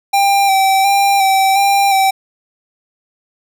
square tone with vibrato, 784 Hz, G5, in tune, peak -10 dBFS, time 0.13-2.11 s, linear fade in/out 10 ms, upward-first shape square, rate 1.4 Hz, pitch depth 24 cents each way, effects none

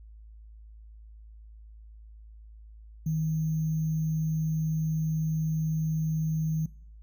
sine tone with sample-and-hold, 158 Hz, D#3, 27 cents sharp, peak -25 dBFS, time 3.06-6.66 s, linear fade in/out 5 ms, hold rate 6300 Hz, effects noise-tail reverb RT60 0.6 s tail -21 dB re dry + added 54 Hz sine -46 dBFS peak until 7.02 s

